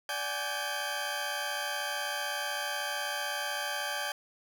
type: tone cluster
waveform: 20% pulse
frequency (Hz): 583 / 758 / 838 / 1572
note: D5 / F#5 / G#5 / G6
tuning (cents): -13 / +42 / +15 / +4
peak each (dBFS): -34 / -36 / -33 / -31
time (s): 0.09-4.12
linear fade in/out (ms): 2
effects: none